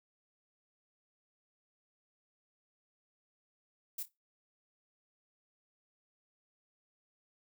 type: noise with echo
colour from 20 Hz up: violet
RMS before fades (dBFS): -39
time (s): 3.98-4.03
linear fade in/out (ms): 5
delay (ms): 27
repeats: 2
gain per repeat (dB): -13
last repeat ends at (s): 4.084
effects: noise-tail reverb RT60 0.2 s tail -19 dB re dry